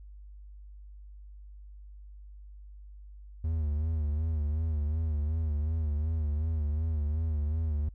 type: tone with vibrato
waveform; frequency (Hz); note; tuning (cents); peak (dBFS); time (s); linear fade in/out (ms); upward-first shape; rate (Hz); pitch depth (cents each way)
triangle; 77.2; D#2; -13; -25; 3.44-7.89; 5; sine; 2.7; 87
effects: added 50 Hz sine -45 dBFS peak until 7.94 s